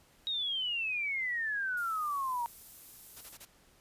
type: exponential sweep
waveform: sine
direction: down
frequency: 3811 to 930 Hz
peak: -31 dBFS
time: 0.27-2.46 s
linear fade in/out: 0 ms
type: noise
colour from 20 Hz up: violet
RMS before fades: -49 dBFS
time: 1.77-3.33 s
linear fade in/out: 2 ms
type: noise bursts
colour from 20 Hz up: white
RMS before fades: -49 dBFS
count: 4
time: 3.16-3.454 s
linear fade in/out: 10 ms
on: 54 ms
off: 26 ms
effects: pink hiss -64 dBFS RMS until 3.8 s + resampled to 32000 Hz